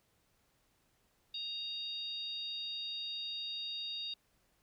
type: harmonic tone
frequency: 932.3 Hz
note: A#5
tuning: in tune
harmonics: 3 / 4 / 5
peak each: -48 / -39 / -46 dBFS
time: 1.34-4.14 s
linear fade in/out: 5 ms
effects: pink hiss -74 dBFS RMS until 4.62 s